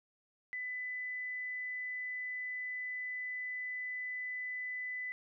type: tone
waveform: sine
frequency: 2000 Hz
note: B6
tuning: 21 cents sharp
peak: -37 dBFS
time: 0.53-5.12 s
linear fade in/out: 0 ms
effects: none